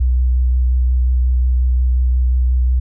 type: tone with vibrato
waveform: sine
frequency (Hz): 62.5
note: B1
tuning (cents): +21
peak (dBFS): -11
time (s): 0-2.8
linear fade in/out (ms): 10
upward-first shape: sine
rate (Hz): 5.6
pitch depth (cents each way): 16
effects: none